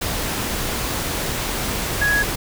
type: tone in noise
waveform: sine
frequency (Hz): 1667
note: G#6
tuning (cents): +6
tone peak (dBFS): -16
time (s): 2.01-2.23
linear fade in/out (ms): 10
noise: pink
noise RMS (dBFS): -24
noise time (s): 0.01-2.36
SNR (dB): +5
effects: none